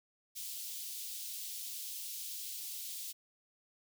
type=high-pass noise; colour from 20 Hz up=white; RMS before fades=-43 dBFS; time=0.35-3.13 s; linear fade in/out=20 ms; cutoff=3100 Hz; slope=24 dB/octave; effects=none